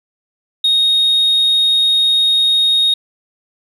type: tone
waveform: sine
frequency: 3729 Hz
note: A#7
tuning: in tune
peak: -8 dBFS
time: 0.64-2.94 s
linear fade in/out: 5 ms
effects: tanh soft clip ceiling -8 dBFS + 8-bit